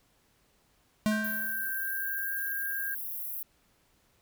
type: tone with exponential decay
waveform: square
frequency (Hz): 214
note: A3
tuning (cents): -48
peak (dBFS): -23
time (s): 1.06-1.71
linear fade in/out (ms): 0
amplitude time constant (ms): 140
type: tone with pitch glide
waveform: sine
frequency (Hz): 1568 to 1604.7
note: G6 to G6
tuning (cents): 0 to +40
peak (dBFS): -32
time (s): 1.11-2.95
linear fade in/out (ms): 10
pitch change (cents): +40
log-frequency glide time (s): 1.58-2.42
type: high-pass noise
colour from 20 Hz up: white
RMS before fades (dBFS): -37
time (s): 1.24-3.43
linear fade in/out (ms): 5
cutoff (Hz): 11000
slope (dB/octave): 96
effects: pink hiss -68 dBFS RMS until 4.21 s